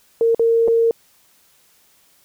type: tone with dropouts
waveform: sine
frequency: 459.3 Hz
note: A#4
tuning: 26 cents flat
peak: -12 dBFS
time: 0.21-0.91 s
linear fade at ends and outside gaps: 1 ms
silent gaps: 0.347-0.395 / 0.677-0.682 s
effects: white hiss -56 dBFS RMS until 2.24 s